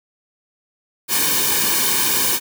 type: noise with comb filter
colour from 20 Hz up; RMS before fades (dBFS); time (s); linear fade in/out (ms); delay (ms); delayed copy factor
white; -18; 1.08-2.4; 50; 1.5; -0.85
effects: none